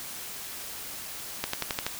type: accelerating click train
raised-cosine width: 0.2 ms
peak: -10 dBFS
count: 6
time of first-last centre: 1.44-1.865 s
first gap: 94 ms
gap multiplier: 0.95
effects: white hiss -39 dBFS RMS until 1.99 s